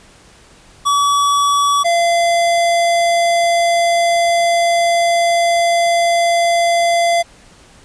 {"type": "tone pair in turn", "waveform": "square", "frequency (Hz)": [1141, 684.3], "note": ["C#6", "F5"], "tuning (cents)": [50, -35], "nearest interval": "major sixth", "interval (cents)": 885, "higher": "first", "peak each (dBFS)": -12, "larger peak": "neither", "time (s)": [[0.85, 1.84], [1.84, 7.23]], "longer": "second", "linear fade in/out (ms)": 20, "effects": ["pink hiss -45 dBFS RMS until 7.84 s", "resampled to 22050 Hz"]}